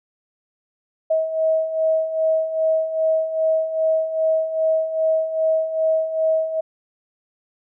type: beating tone pair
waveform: sine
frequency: 637 / 639.5 Hz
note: D#5 / D#5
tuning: +41 / +47 cents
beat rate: 2.5 Hz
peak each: -24 / -18 dBFS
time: 1.1-6.61 s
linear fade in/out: 10 ms
effects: none